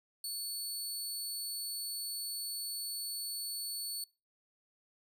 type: tone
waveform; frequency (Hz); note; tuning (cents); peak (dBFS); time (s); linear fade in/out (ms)
20% pulse; 4440; C#8; +2; -31; 0.24-4.04; 2
effects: noise-tail reverb RT60 0.3 s tail -23 dB re dry